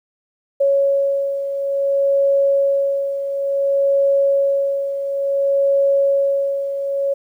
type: beating tone pair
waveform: sine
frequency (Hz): 554.4 / 554.97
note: C#5 / C#5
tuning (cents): 0 / +2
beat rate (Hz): 0.57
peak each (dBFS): -22 / -15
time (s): 0.6-7.14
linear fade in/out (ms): 10
effects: 9-bit